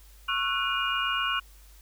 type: tone cluster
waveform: sine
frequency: 1101 / 1346 / 1474 / 2437 / 2848 Hz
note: C#6 / E6 / F#6 / D#7 / F7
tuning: -12 / +36 / -7 / -37 / +33 cents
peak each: -31 / -33 / -31 / -35 / -30 dBFS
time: 0.28-1.4 s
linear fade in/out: 10 ms
effects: added 50 Hz sine -50 dBFS peak until 1.81 s + white hiss -58 dBFS RMS until 1.81 s